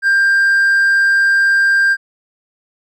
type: tone with hard clipping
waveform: sine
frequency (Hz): 1591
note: G6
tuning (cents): +25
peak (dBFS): -10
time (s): 0.02-1.97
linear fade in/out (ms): 50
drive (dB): 2
effects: none